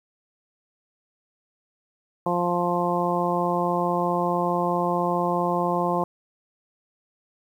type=harmonic tone; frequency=175.4 Hz; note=F3; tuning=8 cents sharp; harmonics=1 / 2 / 3 / 4 / 5 / 6; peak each=-28 / -28 / -28 / -28 / -28 / -28 dBFS; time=2.26-6.04 s; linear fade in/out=2 ms; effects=9-bit